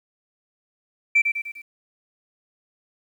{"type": "tone with echo", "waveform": "sine", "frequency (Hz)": 2336, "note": "D7", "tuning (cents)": -10, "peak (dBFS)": -12, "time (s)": [1.15, 1.22], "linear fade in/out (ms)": 10, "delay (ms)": 100, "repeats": 4, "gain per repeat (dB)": -6, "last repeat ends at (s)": 1.62, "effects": ["tanh soft clip ceiling -9 dBFS", "9-bit"]}